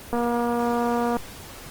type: click train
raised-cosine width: 1 ms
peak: -12 dBFS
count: 248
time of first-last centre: 0.13-1.168 s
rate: 238 Hz
effects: pink hiss -41 dBFS RMS until 1.7 s + Opus 24 kbps

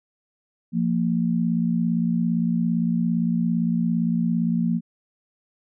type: tone pair together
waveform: sine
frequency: 173.12 / 230.7 Hz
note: F3 / A#3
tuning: -15 / -18 cents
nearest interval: perfect fourth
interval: 497 cents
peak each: -22 dBFS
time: 0.72-4.81 s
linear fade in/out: 50 ms
effects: none

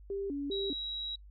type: tone with vibrato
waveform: sine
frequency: 334.7 Hz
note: E4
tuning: 26 cents sharp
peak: -33 dBFS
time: 0.1-0.73 s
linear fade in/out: 2 ms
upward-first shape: square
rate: 2.5 Hz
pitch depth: 290 cents each way
type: tone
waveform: sine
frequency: 3863 Hz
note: B7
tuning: 39 cents flat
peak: -35 dBFS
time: 0.51-1.16 s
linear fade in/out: 10 ms
effects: noise-tail reverb RT60 0.1 s tail -26 dB re dry + added 50 Hz sine -50 dBFS peak until 1.3 s

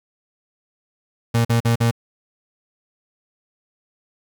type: tone bursts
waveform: 35% pulse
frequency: 116.54 Hz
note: A#2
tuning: in tune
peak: -13 dBFS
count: 4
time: 1.34-1.912 s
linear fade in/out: 10 ms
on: 110 ms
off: 44 ms
effects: 9-bit

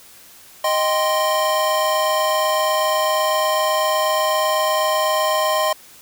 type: chord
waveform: square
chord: C minor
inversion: first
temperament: equal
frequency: 622.3 / 784 / 1046.5 Hz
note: Eb5 / G5 / C6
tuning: 0 / 0 / 0 cents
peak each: -20 / -26 / -21 dBFS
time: 0.64-5.73 s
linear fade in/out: 5 ms
effects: white hiss -45 dBFS RMS until 6.01 s

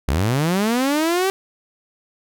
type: linear sweep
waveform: sawtooth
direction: up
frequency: 59.1 to 392 Hz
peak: -13 dBFS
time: 0.08-1.3 s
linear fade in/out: 0 ms
effects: none

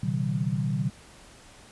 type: tone cluster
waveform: sine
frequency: 121.9 / 137.5 / 155.4 / 189.6 Hz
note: B2 / C#3 / D#3 / F#3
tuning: -22 / -14 / -2 / +43 cents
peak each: -30 dBFS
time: 0.03-0.9 s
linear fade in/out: 5 ms
effects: pink hiss -51 dBFS RMS until 1.71 s + resampled to 24000 Hz

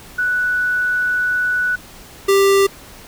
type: tone pair in turn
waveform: sine / square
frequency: 1480 / 393.8 Hz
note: F#6 / G4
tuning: 0 / +8 cents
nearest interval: octave + major seventh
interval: 2292 cents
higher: first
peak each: -15 / -11 dBFS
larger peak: second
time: 0.18-1.76 / 2.28-2.67 s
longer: first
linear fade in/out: 10 ms
effects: pink hiss -40 dBFS RMS until 3.07 s

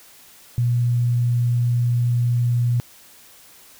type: tone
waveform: sine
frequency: 120.6 Hz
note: B2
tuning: 41 cents flat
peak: -16 dBFS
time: 0.58-2.8 s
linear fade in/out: 0 ms
effects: white hiss -48 dBFS RMS until 3.79 s

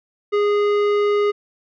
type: tone with tanh clipping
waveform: triangle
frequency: 412.5 Hz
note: G#4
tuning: 12 cents flat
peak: -17 dBFS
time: 0.32-1.32 s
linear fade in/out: 20 ms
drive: 18 dB
effects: none

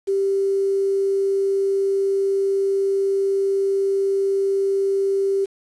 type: tone with quantisation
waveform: sine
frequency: 392 Hz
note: G4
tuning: in tune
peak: -17 dBFS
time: 0.07-5.46 s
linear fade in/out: 20 ms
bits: 7
effects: resampled to 24000 Hz

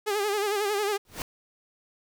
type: tone with vibrato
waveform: sawtooth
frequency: 411.3 Hz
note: G#4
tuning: 17 cents flat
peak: -21 dBFS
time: 0.06-0.98 s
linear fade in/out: 20 ms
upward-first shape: sine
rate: 11 Hz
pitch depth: 75 cents each way
type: noise with exponential growth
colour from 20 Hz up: pink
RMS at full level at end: -28 dBFS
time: 1.05-1.22 s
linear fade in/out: 1 ms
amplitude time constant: 36 ms
effects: none

